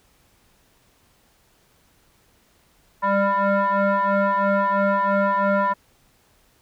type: tone with frequency modulation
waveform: sine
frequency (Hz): 200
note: G3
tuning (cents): +35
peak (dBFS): -16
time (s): 3.02-5.74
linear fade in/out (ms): 20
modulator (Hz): 397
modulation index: 3.1
effects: tanh soft clip ceiling -12 dBFS + pink hiss -60 dBFS RMS until 6.61 s